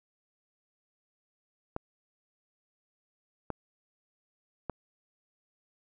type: clicks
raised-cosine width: 1 ms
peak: -19 dBFS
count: 3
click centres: 1.764 / 3.503 / 4.697 s
effects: none